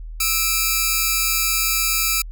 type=tone pair together; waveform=5% pulse; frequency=1306 / 2373 Hz; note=E6 / D7; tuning=-17 / +17 cents; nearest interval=minor seventh; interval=1034 cents; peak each=-10 dBFS; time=0.2-2.22 s; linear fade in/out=5 ms; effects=added 40 Hz sine -30 dBFS peak until 2.31 s